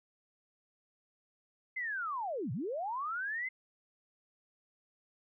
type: linear two-way sweep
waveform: sine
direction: down then up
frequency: 2093 to 103.83 to 2093 Hz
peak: -34 dBFS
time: 1.76-3.49 s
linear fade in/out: 10 ms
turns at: 2.52 s
effects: none